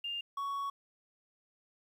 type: tone pair in turn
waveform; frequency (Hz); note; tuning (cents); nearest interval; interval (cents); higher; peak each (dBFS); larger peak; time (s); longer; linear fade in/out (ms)
sine / triangle; 2806 / 1116.3; F7 / C#6; +8 / +12; octave + major third; 1596; first; -35 / -32; second; 0.04-0.21 / 0.37-0.7; second; 5
effects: 11-bit